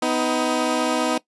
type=tone pair together; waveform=15% pulse; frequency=250.1 / 315.1 Hz; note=B3 / D#4; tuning=+22 / +22 cents; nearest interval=major third; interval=400 cents; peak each=-16 dBFS; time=0.02-1.18 s; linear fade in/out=5 ms; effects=noise-tail reverb RT60 0.1 s tail -19 dB re dry + resampled to 24000 Hz